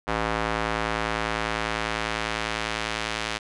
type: tone with band-pass filter sweep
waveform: square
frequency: 55 Hz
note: A1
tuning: in tune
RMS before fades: -28 dBFS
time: 0.07-3.39 s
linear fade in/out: 20 ms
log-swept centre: 1200 to 3000 Hz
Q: 0.74
effects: resampled to 24000 Hz